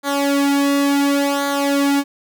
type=tone with flanger; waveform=sawtooth; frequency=281.5 Hz; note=C#4; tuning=27 cents sharp; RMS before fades=-17 dBFS; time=0.03-2.04 s; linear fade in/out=50 ms; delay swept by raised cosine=0.37 to 2.27 ms; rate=0.7 Hz; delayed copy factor=-0.8; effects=none